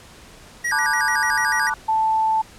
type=tone with vibrato; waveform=square; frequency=1760 Hz; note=A6; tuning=in tune; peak=-21 dBFS; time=0.64-1.7 s; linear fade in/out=10 ms; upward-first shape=square; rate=6.8 Hz; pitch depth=140 cents each way
type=chord; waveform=sine; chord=B minor seventh; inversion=third; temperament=equal with one note detuned; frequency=880 / 975.9 / 1174.7 / 1480 Hz; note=A5 / B5 / D6 / F#6; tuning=0 / -21 / 0 / 0 cents; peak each=-24 / -30 / -27 / -24 dBFS; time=0.72-1.74 s; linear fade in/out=2 ms
type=tone; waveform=sine; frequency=880 Hz; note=A5; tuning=in tune; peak=-16 dBFS; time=1.88-2.42 s; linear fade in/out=10 ms
effects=pink hiss -45 dBFS RMS until 2.58 s + low-pass 10000 Hz 12 dB/octave